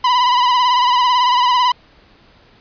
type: tone with vibrato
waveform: 45% pulse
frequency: 992 Hz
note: B5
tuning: 7 cents sharp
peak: -11 dBFS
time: 0.04-1.72 s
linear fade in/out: 5 ms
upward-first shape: sine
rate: 18 Hz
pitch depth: 54 cents each way
effects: pink hiss -49 dBFS RMS until 2.6 s + resampled to 11025 Hz